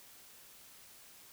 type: silence
effects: white hiss -57 dBFS RMS until 1.32 s